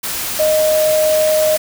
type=tone in noise; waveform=sine; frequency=620 Hz; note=D#5; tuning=6 cents flat; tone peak=-11 dBFS; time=0.39-1.57 s; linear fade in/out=10 ms; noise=white; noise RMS=-22 dBFS; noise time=0.03-1.58 s; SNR=+8 dB; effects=none